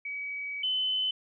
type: tone pair in turn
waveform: sine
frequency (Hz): 2273 / 3034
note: C#7 / F#7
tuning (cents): +43 / +43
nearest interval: perfect fourth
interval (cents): 500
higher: second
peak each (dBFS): -33 / -26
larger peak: second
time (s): 0.05-0.63 / 0.63-1.11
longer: first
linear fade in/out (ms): 5
effects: none